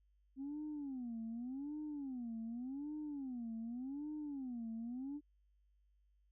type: tone with vibrato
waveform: sine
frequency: 261.6 Hz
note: C4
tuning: in tune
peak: -40 dBFS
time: 0.36-5.21 s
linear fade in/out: 50 ms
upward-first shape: sine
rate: 0.86 Hz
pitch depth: 260 cents each way
effects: tanh soft clip ceiling -38 dBFS + added 50 Hz sine -70 dBFS peak until 6.31 s